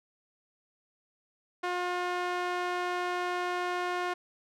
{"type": "tone with band-pass filter", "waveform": "sawtooth", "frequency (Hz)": 357.3, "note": "F4", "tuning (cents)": 40, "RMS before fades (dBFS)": -32, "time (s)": [1.63, 4.14], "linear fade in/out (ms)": 10, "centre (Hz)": 1200, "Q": 0.76, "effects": []}